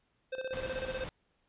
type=tone with tremolo; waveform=square; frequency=520 Hz; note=C5; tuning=11 cents flat; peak=-34 dBFS; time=0.32-1.05 s; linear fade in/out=10 ms; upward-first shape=square; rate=16 Hz; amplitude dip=70%
type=noise; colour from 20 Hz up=pink; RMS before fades=-42 dBFS; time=0.53-1.09 s; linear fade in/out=0 ms
effects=pink hiss -75 dBFS RMS until 1.48 s + resampled to 8000 Hz